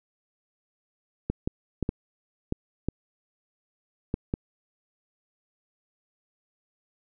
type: clicks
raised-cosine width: 3 ms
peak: -13 dBFS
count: 8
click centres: 1.3 / 1.475 / 1.827 / 1.891 / 2.524 / 2.886 / 4.141 / 4.339 s
effects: none